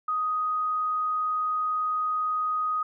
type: tone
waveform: sine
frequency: 1249 Hz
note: D#6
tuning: 6 cents sharp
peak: -24 dBFS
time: 0.08-2.83 s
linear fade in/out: 5 ms
effects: none